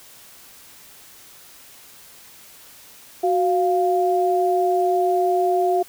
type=tone pair together; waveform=sine; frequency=369.2 / 698.5 Hz; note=F#4 / F5; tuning=-4 / 0 cents; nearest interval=major seventh; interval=1104 cents; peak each=-19 dBFS; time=3.23-5.83 s; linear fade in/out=10 ms; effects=white hiss -46 dBFS RMS until 5.88 s